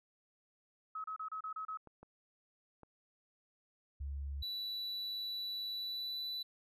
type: tone bursts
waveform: sine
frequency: 1281 Hz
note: E6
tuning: 50 cents flat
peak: -39 dBFS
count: 7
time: 0.95-1.773 s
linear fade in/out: 5 ms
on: 91 ms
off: 31 ms
type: clicks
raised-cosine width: 1 ms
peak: -40 dBFS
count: 3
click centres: 1.873 / 2.03 / 2.833 s
type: tone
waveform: sine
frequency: 70 Hz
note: C#2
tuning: 18 cents sharp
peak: -38 dBFS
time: 4-4.43 s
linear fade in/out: 10 ms
type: tone with pitch glide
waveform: triangle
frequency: 3951 to 3976 Hz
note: B7 to B7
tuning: 0 to +11 cents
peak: -37 dBFS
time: 4.42-6.43 s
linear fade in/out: 10 ms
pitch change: +11 cents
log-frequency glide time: 5.72-6.2 s
effects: none